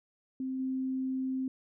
sine tone with level steps, 261.6 Hz, C4, in tune, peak -32 / -30 dBFS, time 0.4-1.48 s, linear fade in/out 2 ms, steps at 0.59 s, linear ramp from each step 10 ms, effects none

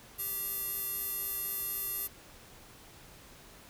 square tone with band-pass filter, 392 Hz, G4, in tune, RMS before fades -36 dBFS, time 0.18-2.08 s, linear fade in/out 20 ms, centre 12000 Hz, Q 6.9, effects pink hiss -54 dBFS RMS until 3.69 s

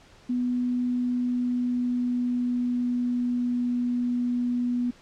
sine tone with pitch glide, 246.9 to 244.2 Hz, B3 to B3, 0 to -19 cents, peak -23 dBFS, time 0.29-4.91 s, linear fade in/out 10 ms, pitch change -19 cents, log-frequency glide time 0.87-3.7 s, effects pink hiss -54 dBFS RMS until 5.01 s + low-pass 6000 Hz 12 dB/octave

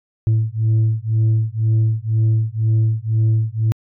sine beating tone pair, 109.8 / 111.8 Hz, A2 / A2, -3 / +28 cents, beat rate 2 Hz, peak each -15 / -15 dBFS, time 0.27-3.72 s, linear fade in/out 0 ms, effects tanh soft clip ceiling -11 dBFS

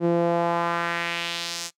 sawtooth tone with band-pass filter sweep, 170.5 Hz, F3, 41 cents flat, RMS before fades -25 dBFS, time 0-1.71 s, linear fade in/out 50 ms, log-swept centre 350 to 6700 Hz, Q 1.7, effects noise-tail reverb RT60 0.1 s tail -21 dB re dry

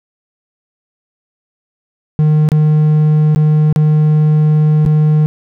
triangle tone with dropouts, 152.9 Hz, D#3, 30 cents flat, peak -5 dBFS, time 2.19-5.26 s, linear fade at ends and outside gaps 0 ms, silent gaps 2.489-2.518 / 3.348-3.36 / 3.727-3.761 / 4.852-4.862 s, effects none

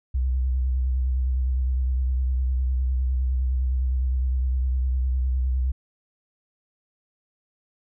sine tone with vibrato, 63.9 Hz, C2, 40 cents flat, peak -20 dBFS, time 0.14-5.72 s, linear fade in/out 10 ms, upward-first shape sine, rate 9.8 Hz, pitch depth 45 cents each way, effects none

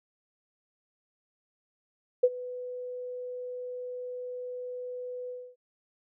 sine tone with ADSR envelope, 497.6 Hz, B4, 13 cents sharp, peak -15 dBFS, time 2.23-5.56 s, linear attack 9 ms, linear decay 47 ms, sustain -20 dB, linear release 270 ms, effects none

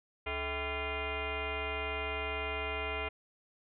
sine tone with frequency modulation, 1009 Hz, B5, 37 cents sharp, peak -33 dBFS, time 0.26-3.09 s, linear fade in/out 10 ms, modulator 360 Hz, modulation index 4.8, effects none

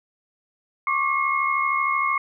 sine tone cluster, 1090 / 1163 / 2161 Hz, C#6 / D6 / C#7, -29 / -17 / -45 cents, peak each -24 dBFS, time 0.87-2.18 s, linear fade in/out 2 ms, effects none

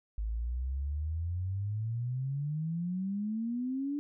sine exponential sweep, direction up, 52 to 293.7 Hz, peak -31 dBFS, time 0.18-3.99 s, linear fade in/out 0 ms, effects none

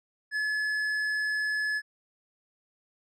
sine tone with tanh clipping, 1712 Hz, A6, 48 cents flat, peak -28 dBFS, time 0.31-1.82 s, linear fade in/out 50 ms, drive 8 dB, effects none

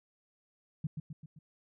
sine tone with echo, 153.5 Hz, D#3, 23 cents flat, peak -30 dBFS, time 0.84-0.87 s, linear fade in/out 5 ms, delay 130 ms, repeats 4, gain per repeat -5 dB, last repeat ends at 1.39 s, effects none

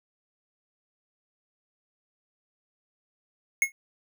square tone with exponential decay, 2170 Hz, C#7, 37 cents flat, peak -16 dBFS, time 3.62-3.72 s, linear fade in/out 1 ms, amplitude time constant 20 ms, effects none

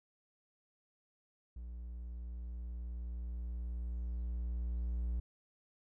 triangle tone with level ramp, 59.4 Hz, A#1, 33 cents sharp, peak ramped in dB -41 to -31 dBFS, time 1.56-5.2 s, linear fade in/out 5 ms, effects none

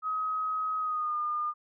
sine tone with pitch glide, 1267 to 1212.6 Hz, D#6 to D#6, +31 to -45 cents, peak -28 dBFS, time 0.02-1.54 s, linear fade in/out 50 ms, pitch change -76 cents, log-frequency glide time 0.78-1.16 s, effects none

